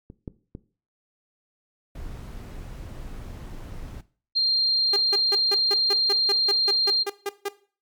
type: clicks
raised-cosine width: 3 ms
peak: -28 / -20 / -23 dBFS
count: 3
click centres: 0.101 / 0.278 / 0.551 s
type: noise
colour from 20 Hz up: brown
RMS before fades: -37 dBFS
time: 1.95-4.01 s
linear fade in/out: 5 ms
type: tone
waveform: sine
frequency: 4190 Hz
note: C8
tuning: 2 cents sharp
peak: -18 dBFS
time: 4.35-7.04 s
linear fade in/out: 20 ms
type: tone bursts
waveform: sawtooth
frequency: 402.9 Hz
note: G4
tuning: 48 cents sharp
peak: -21 dBFS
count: 14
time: 4.93-7.486 s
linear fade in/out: 5 ms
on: 34 ms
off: 160 ms
effects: noise-tail reverb RT60 0.4 s tail -17 dB re dry + MP3 96 kbps